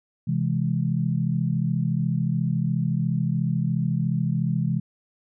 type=chord; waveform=sine; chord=C augmented; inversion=none; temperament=equal; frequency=130.81 / 164.81 / 207.7 Hz; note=C3 / E3 / G#3; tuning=0 / 0 / 0 cents; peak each=-25 / -24 / -28 dBFS; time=0.27-4.8 s; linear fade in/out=10 ms; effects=none